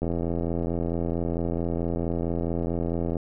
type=click train; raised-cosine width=2 ms; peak=-15 dBFS; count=267; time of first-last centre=0.02-3.168 s; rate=84.5 Hz; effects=none